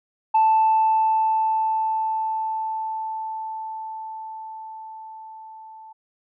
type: tone with level ramp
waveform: sine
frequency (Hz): 880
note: A5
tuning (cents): 0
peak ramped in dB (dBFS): -12 to -40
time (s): 0.34-5.93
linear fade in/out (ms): 10
effects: tanh soft clip ceiling -11 dBFS